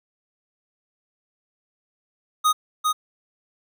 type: tone with echo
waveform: square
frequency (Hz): 1244.5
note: D#6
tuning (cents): 0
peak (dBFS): -16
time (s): 2.44-2.53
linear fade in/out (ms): 20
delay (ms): 400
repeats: 1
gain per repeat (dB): -3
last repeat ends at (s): 2.93
effects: none